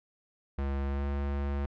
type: tone with pitch glide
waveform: square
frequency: 69.1 to 70.43 Hz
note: C#2 to C#2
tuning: -5 to +28 cents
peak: -30 dBFS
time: 0.58-1.66 s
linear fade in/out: 5 ms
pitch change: +33 cents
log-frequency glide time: 0.88-1.04 s
effects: low-pass 2000 Hz 12 dB/octave